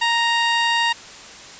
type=tone; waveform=15% pulse; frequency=932.3 Hz; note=A#5; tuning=in tune; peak=-10 dBFS; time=0.01-0.93 s; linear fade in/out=10 ms; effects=white hiss -39 dBFS RMS until 1.59 s + resampled to 16000 Hz